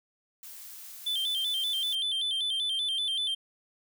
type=noise; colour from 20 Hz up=blue; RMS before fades=-45 dBFS; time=0.43-1.95 s; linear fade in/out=2 ms
type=tone with vibrato; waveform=triangle; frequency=3322 Hz; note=G#7; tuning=in tune; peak=-26 dBFS; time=1.06-3.35 s; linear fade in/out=10 ms; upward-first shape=square; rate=5.2 Hz; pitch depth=88 cents each way
effects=none